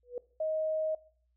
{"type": "tone with exponential growth", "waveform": "sine", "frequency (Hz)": 489.2, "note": "B4", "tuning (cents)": -16, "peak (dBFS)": -30, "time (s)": [0.03, 0.18], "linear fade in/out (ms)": 2, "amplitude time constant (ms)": 32}
{"type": "tone", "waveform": "sine", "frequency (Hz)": 628, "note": "D#5", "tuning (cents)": 16, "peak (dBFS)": -29, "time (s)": [0.4, 0.95], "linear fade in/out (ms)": 5}
{"effects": ["noise-tail reverb RT60 0.5 s tail -21 dB re dry", "added 60 Hz sine -70 dBFS peak until 1.36 s"]}